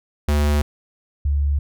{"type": "tone pair in turn", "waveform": ["square", "sine"], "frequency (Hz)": [73.7, 71.52], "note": ["D2", "D2"], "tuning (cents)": [7, -45], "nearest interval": "minor second", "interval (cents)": 52, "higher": "first", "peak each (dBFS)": -16, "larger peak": "neither", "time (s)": [[0.28, 0.62], [1.25, 1.59]], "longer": "neither", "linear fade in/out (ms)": 5, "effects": []}